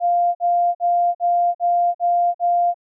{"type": "tone bursts", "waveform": "sine", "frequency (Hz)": 698.5, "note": "F5", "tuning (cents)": 0, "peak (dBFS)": -14, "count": 7, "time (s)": [0, 2.744], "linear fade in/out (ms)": 50, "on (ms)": 350, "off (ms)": 49, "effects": []}